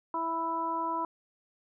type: harmonic tone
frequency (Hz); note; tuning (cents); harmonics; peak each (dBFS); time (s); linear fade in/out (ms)
329.6; E4; 0; 1 / 2 / 3 / 4; -38 / -40 / -30 / -40; 0.14-1.05; 2
effects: none